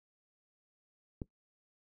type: click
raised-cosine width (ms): 3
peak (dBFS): -25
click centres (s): 1.218
effects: noise-tail reverb RT60 0.1 s tail -19 dB re dry